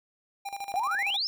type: tone with tremolo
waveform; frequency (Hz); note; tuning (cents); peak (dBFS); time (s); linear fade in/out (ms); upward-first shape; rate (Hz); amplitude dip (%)
square; 799; G5; +33; -33; 0.45-1.17; 10; square; 13; 75
type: exponential sweep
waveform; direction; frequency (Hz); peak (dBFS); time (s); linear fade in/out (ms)
sine; up; 685 to 5410; -26; 0.74-1.27; 0
effects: none